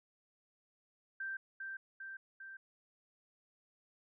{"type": "tone with echo", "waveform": "sine", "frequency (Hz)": 1568, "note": "G6", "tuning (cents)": 0, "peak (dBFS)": -38, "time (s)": [1.2, 1.37], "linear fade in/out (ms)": 5, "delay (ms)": 400, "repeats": 3, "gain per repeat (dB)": -3, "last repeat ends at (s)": 2.57, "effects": []}